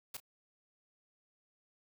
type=noise with echo; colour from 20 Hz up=white; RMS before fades=-42 dBFS; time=0.14-0.17 s; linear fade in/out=5 ms; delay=32 ms; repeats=1; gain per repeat=-15 dB; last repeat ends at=0.202 s; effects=none